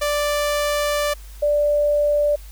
sawtooth / sine tone pair in turn, 587.3 / 587.3 Hz, D5 / D5, 0 / 0 cents, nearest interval unison, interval 0 cents, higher neither, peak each -15 dBFS, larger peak neither, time 0.01-1.14 / 1.42-2.36 s, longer first, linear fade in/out 10 ms, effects added 50 Hz sine -36 dBFS peak until 2.51 s + white hiss -48 dBFS RMS until 2.51 s

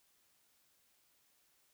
silence, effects white hiss -73 dBFS RMS until 1.73 s

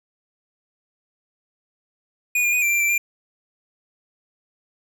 square tone with pitch steps, 2459 / 2409 / 2476 / 2355 / 2369 / 2341 / 2388 Hz, D#7 / D7 / D#7 / D7 / D7 / D7 / D7, -21 / +43 / -9 / +4 / +14 / -6 / +28 cents, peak -18 dBFS, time 2.35-2.98 s, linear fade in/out 5 ms, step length 90 ms, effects none

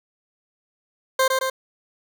20% pulse tone with echo, 525 Hz, C5, 6 cents sharp, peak -11 dBFS, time 1.19-1.28 s, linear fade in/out 5 ms, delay 110 ms, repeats 2, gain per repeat -3 dB, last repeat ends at 1.5 s, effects none

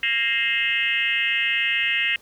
sine tone with frequency modulation, 2349 Hz, D7, in tune, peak -19 dBFS, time 0.03-2.16 s, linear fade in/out 2 ms, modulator 243 Hz, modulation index 2.4, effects pink hiss -54 dBFS RMS until 2.21 s

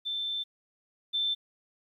sine tone pair in turn, 3547 / 3547 Hz, A7 / A7, +13 / +13 cents, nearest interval unison, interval 0 cents, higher neither, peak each -30 / -26 dBFS, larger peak second, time 0.05-0.44 / 1.13-1.35 s, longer first, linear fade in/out 20 ms, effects 11-bit

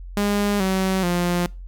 sawtooth tone with pitch steps, 204.2 / 189.43 / 175.72 Hz, G#3 / F#3 / F3, -29 / +41 / +11 cents, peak -15 dBFS, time 0.17-1.46 s, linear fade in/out 0 ms, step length 430 ms, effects noise-tail reverb RT60 0.3 s tail -24 dB re dry + added 44 Hz sine -33 dBFS peak until 1.67 s

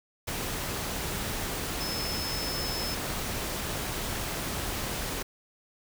sine tone in noise, 5220 Hz, E8, 18 cents flat, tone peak -34 dBFS, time 1.8-2.95 s, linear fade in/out 10 ms, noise pink, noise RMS -33 dBFS, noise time 0.27-5.23 s, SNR -4 dB, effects none

